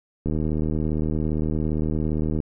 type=click train; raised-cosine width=3 ms; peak=-13 dBFS; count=167; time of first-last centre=0.26-2.402 s; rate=77.5 Hz; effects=none